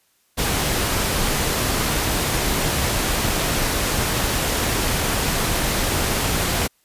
pink noise, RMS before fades -21 dBFS, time 0.37-6.68 s, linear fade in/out 20 ms, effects white hiss -63 dBFS RMS until 6.84 s + resampled to 32000 Hz

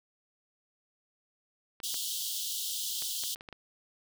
clicks, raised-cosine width 0.3 ms, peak -28 dBFS, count 8, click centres 1.802 / 1.943 / 3.022 / 3.237 / 3.359 / 3.409 / 3.488 / 3.527 s
pink high-pass noise, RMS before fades -35 dBFS, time 1.83-3.35 s, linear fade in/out 10 ms, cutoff 3000 Hz, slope 96 dB/octave
effects none

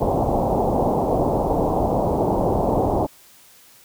white low-pass noise, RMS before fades -20 dBFS, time 0-3.07 s, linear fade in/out 20 ms, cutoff 870 Hz, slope 48 dB/octave, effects white hiss -50 dBFS RMS until 3.84 s

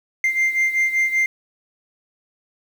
sine beating tone pair, 2093 / 2098.2 Hz, C7 / C7, 0 / +4 cents, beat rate 5.2 Hz, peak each -16 / -20 dBFS, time 0.24-1.26 s, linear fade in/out 2 ms, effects tanh soft clip ceiling -14 dBFS + 7-bit

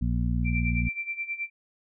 harmonic tone, 59.3 Hz, A#1, 30 cents sharp, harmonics 1 / 2 / 3 / 4, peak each -26 / -29 / -31 / -32 dBFS, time 0.01-0.89 s, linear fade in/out 10 ms
sine tone with tremolo, 2349 Hz, D7, in tune, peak -27 dBFS, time 0.44-1.5 s, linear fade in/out 50 ms, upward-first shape sine, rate 9.4 Hz, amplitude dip 80%
effects none

